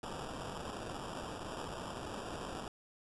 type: noise with sample-and-hold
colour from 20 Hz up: blue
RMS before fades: -43 dBFS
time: 0.03-2.68 s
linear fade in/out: 2 ms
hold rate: 2100 Hz
effects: resampled to 24000 Hz